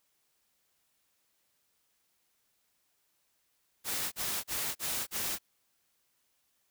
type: noise bursts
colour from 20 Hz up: white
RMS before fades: -34 dBFS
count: 5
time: 3.84-5.388 s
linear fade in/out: 50 ms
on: 280 ms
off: 37 ms
effects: white hiss -75 dBFS RMS until 6.7 s